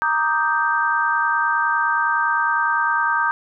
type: chord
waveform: sine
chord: Eb major seventh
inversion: second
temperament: equal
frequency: 932.3 / 1174.7 / 1244.5 / 1568 Hz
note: Bb5 / D6 / Eb6 / G6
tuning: 0 / 0 / 0 / 0 cents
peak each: -22 / -26 / -23 / -20 dBFS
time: 0.02-3.31 s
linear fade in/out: 0 ms
effects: none